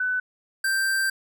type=tone pair in turn; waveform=sine / square; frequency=1500 / 1569.7 Hz; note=F#6 / G6; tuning=+23 / +2 cents; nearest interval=minor second; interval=79 cents; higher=second; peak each=-22 dBFS; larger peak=neither; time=0-0.2 / 0.64-1.1 s; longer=second; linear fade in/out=5 ms; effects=none